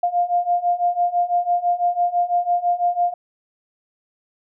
sine beating tone pair, 700 / 706 Hz, F5 / F5, +4 / +19 cents, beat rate 6 Hz, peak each -21 / -19 dBFS, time 0.03-3.14 s, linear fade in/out 5 ms, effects none

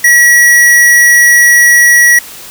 square tone, 1925 Hz, B6, 45 cents flat, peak -3 dBFS, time 0.04-2.19 s, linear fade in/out 5 ms, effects white hiss -29 dBFS RMS until 2.5 s

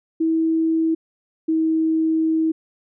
sine tone pair in turn, 323.7 / 320.2 Hz, E4 / D#4, -31 / +50 cents, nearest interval unison, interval 19 cents, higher first, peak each -16 dBFS, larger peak neither, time 0.2-0.95 / 1.48-2.52 s, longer second, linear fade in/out 10 ms, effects none

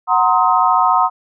sine chord, C half-diminished seventh, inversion second, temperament equal with one note detuned, 740 / 932.3 / 1046.5 / 1263.3 Hz, Gb5 / Bb5 / C6 / Eb6, 0 / 0 / 0 / +26 cents, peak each -16 dBFS, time 0.07-1.1 s, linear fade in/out 50 ms, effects none

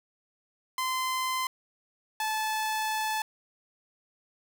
sawtooth tone pair in turn, 1033 / 868.6 Hz, C6 / A5, -22 / -23 cents, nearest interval minor third, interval 301 cents, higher first, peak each -24 / -24 dBFS, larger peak neither, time 0.78-1.47 / 2.2-3.22 s, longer second, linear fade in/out 2 ms, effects none

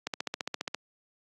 click train, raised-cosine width 0.2 ms, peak -14 dBFS, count 11, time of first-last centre 0.07-0.746 s, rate 14.8 Hz, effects high-pass 200 Hz 12 dB/octave + Opus 48 kbps

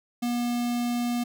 square tone with notch filter, 240.7 Hz, B3, 44 cents flat, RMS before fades -27 dBFS, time 0.22-1.24 s, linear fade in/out 10 ms, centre 1500 Hz, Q 1.7, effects none

